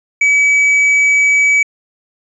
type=tone with tanh clipping; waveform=sine; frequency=2283 Hz; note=D7; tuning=50 cents flat; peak=-9 dBFS; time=0.21-1.63 s; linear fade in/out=5 ms; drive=5 dB; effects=resampled to 22050 Hz